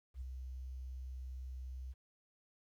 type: tone with ADSR envelope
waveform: sine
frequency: 64.1 Hz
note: C2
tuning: 35 cents flat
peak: -38 dBFS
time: 0.14-1.94 s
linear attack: 75 ms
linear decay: 4 ms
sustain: -4 dB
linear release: 28 ms
effects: tanh soft clip ceiling -34 dBFS + 12-bit